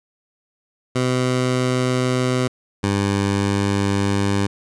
15% pulse tone pair in turn, 126.9 / 99.83 Hz, B2 / G2, +47 / +32 cents, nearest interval major third, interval 415 cents, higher first, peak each -11 dBFS, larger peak neither, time 0.95-2.48 / 2.83-4.47 s, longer second, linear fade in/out 10 ms, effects resampled to 22050 Hz

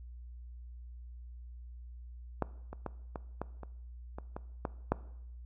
clicks, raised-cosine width 1 ms, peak -16 / -28 / -22 / -24 / -21 / -30 / -27 / -25 / -19 / -13 dBFS, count 10, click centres 2.423 / 2.73 / 2.863 / 3.158 / 3.416 / 3.633 / 4.185 / 4.365 / 4.652 / 4.92 s, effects noise-tail reverb RT60 0.8 s tail -19 dB re dry + added 60 Hz sine -45 dBFS peak until 5.45 s

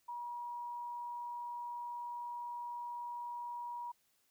sine tone, 959 Hz, A#5, 49 cents sharp, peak -40 dBFS, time 0.08-3.92 s, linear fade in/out 10 ms, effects white hiss -75 dBFS RMS until 4.3 s

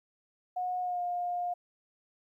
sine tone with pitch glide, 727 to 708.8 Hz, F#5 to F5, -31 to +25 cents, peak -30 dBFS, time 0.56-1.54 s, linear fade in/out 10 ms, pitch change -44 cents, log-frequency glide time 0.81-1.01 s, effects 12-bit

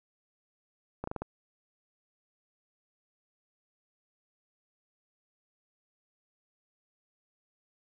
slowing click train, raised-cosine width 1 ms, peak -21 dBFS, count 5, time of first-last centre 1.04-1.22 s, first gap 34 ms, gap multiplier 1.19, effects none

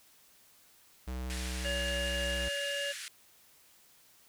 square tone, 63.3 Hz, B1, 43 cents sharp, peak -36 dBFS, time 1.07-2.49 s, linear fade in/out 10 ms
pink band-pass noise, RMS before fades -43 dBFS, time 1.3-3.08 s, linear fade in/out 0 ms, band 1500 to 11000 Hz, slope 48 dB/octave
harmonic tone, 566 Hz, C#5, 36 cents sharp, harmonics 1 / 3 / 5, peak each -37 / -37 / -37 dBFS, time 1.64-2.93 s, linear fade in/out 20 ms
effects white hiss -62 dBFS RMS until 4.28 s

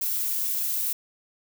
violet noise, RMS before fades -27 dBFS, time 0.01-0.93 s, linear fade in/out 5 ms, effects none

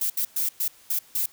violet noise bursts at uneven times, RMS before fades -25 dBFS, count 6, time 0.01-0.1 / 0.17-0.25 / 0.36-0.49 / 0.6-0.68 / 0.9-0.99 / 1.15-1.26 s, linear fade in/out 5 ms, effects white hiss -54 dBFS RMS until 1.32 s

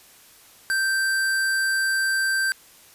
square tone, 1565 Hz, G6, 3 cents flat, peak -21 dBFS, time 0.7-2.52 s, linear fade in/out 0 ms, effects white hiss -51 dBFS RMS until 2.94 s + resampled to 32000 Hz

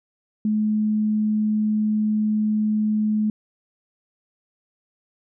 sine tone, 213.7 Hz, G#3, 50 cents sharp, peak -18 dBFS, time 0.45-3.3 s, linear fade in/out 2 ms, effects none

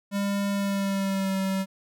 square tone with pitch glide, 200.2 to 192.04 Hz, G3 to G3, +37 to -35 cents, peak -25 dBFS, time 0.11-1.66 s, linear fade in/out 50 ms, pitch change -72 cents, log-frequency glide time 0.51-1.37 s, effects none

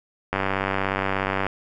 click train, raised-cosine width 0.5 ms, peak -8 dBFS, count 111, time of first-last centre 0.33-1.466 s, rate 96.8 Hz, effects none

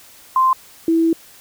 sine tone pair in turn, 1043 / 328.5 Hz, C6 / E4, -6 / -6 cents, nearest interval octave + minor sixth, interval 2000 cents, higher first, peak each -11 / -12 dBFS, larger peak first, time 0.36-0.53 / 0.88-1.13 s, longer second, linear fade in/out 2 ms, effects white hiss -45 dBFS RMS until 1.4 s

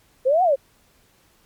sine exponential two-way sweep, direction up then down, 493.8 to 765 to 515 Hz, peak -14 dBFS, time 0.25-0.56 s, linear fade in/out 20 ms, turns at 0.43 s, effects pink hiss -59 dBFS RMS until 1.45 s + MP3 96 kbps

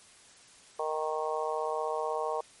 harmonic tone, 155.56 Hz, D#3, in tune, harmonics 3 / 4 / 5 / 6 / 7, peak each -34 / -35 / -36 / -37 / -37 dBFS, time 0.79-2.41 s, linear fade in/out 5 ms, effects white hiss -56 dBFS RMS until 2.6 s + MP3 48 kbps

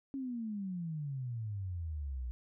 sine exponential sweep, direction down, 277.2 to 59.2 Hz, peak -36 dBFS, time 0.14-2.31 s, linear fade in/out 0 ms, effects none

